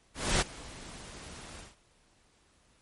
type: noise with ADSR envelope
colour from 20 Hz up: pink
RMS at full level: -25 dBFS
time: 0.14-1.76 s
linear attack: 270 ms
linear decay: 20 ms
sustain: -21 dB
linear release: 170 ms
effects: pink hiss -66 dBFS RMS until 2.81 s + MP3 48 kbps